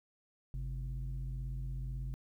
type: tone pair together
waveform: sine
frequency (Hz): 49.11 / 131.1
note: G1 / C3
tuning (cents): +4 / +4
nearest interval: octave + perfect fourth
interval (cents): 1700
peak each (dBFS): -36 / -39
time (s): 0.54-2.14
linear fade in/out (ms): 0
effects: tanh soft clip ceiling -33 dBFS + 12-bit